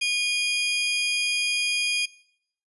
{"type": "tone pair together", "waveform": "35% pulse", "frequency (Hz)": [2448, 3237], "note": ["D#7", "G#7"], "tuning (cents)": [-29, -45], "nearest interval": "perfect fourth", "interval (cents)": 484, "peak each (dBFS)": [-21, -27], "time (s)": [0.01, 2.06], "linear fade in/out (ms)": 10, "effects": ["noise-tail reverb RT60 0.7 s tail -22 dB re dry", "resampled to 24000 Hz"]}